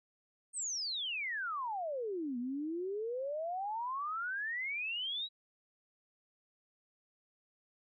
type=exponential two-way sweep; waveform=sine; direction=down then up; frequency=8790 to 236.2 to 3922 Hz; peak=-35 dBFS; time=0.53-5.29 s; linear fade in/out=50 ms; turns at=2.38 s; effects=none